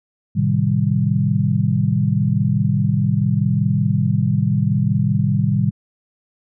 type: chord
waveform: sine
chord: A half-diminished seventh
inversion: none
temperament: equal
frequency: 110 / 130.81 / 155.56 / 196 Hz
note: A2 / C3 / Eb3 / G3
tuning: 0 / 0 / 0 / 0 cents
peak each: -20 dBFS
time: 0.35-5.71 s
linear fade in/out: 20 ms
effects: none